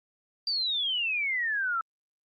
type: exponential sweep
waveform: sine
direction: down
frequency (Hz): 4738 to 1309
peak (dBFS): -26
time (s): 0.47-1.81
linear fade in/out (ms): 2
effects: Opus 48 kbps